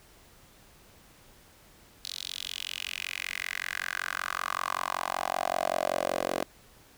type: tone with high-pass filter sweep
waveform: 10% pulse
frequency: 45.26 Hz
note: F#1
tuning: 37 cents flat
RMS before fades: -33 dBFS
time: 2.05-6.43 s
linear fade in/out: 0 ms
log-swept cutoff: 4100 to 450 Hz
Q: 3.7
effects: pink hiss -57 dBFS RMS until 6.97 s